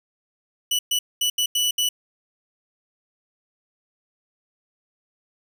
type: tone bursts at uneven times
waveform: sawtooth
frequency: 2960 Hz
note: F#7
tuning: in tune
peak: -16 dBFS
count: 6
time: 0.71-0.79 / 0.91-0.99 / 1.21-1.3 / 1.38-1.46 / 1.55-1.71 / 1.78-1.89 s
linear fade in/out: 5 ms
effects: none